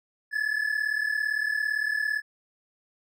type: tone pair together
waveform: triangle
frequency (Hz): 1700 / 1737.7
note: G#6 / A6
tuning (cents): +40 / -22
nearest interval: unison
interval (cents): 38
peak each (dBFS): -26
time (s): 0.31-2.22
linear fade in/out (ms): 50
effects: none